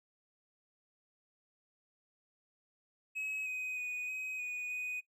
triangle tone with pitch steps, 2559 / 2512 / 2479 / 2525 / 2473 / 2489 Hz, D#7 / D#7 / D#7 / D#7 / D#7 / D#7, +48 / +16 / -7 / +25 / -11 / 0 cents, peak -35 dBFS, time 3.15-5.01 s, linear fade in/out 20 ms, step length 310 ms, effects noise-tail reverb RT60 0.1 s tail -18 dB re dry

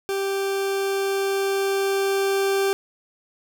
40% pulse tone with level ramp, 392 Hz, G4, in tune, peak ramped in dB -22 to -18 dBFS, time 0.09-2.73 s, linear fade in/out 0 ms, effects none

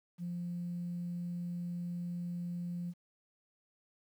sine tone, 174.61 Hz, F3, in tune, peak -35 dBFS, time 0.18-2.94 s, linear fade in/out 50 ms, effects tanh soft clip ceiling -32 dBFS + 11-bit

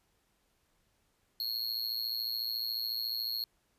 square tone with amplitude modulation, 4289 Hz, C8, 42 cents sharp, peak -29 dBFS, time 1.4-3.44 s, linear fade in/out 2 ms, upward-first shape sine, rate 114 Hz, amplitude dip 100%, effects pink hiss -74 dBFS RMS until 3.78 s + resampled to 32000 Hz

